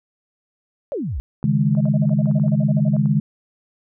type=exponential sweep; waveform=sine; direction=down; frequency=622.3 to 51.7 Hz; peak=-22 dBFS; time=0.92-1.2 s; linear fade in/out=0 ms
type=clicks; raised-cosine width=1 ms; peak=-27 dBFS; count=10; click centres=1.429 / 1.751 / 1.855 / 2.094 / 2.258 / 2.313 / 2.398 / 2.482 / 2.966 / 3.058 s
type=chord; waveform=sine; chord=C# suspended second; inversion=none; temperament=just; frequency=138.59 / 155.92 / 207.9 Hz; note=C#3 / D#3 / G#3; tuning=0 / +4 / +2 cents; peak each=-19 dBFS; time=1.44-3.2 s; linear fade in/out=2 ms
type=tone bursts; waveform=sine; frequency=622.3 Hz; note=D#5; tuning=in tune; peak=-28 dBFS; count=15; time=1.77-2.969 s; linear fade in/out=5 ms; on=37 ms; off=46 ms
effects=none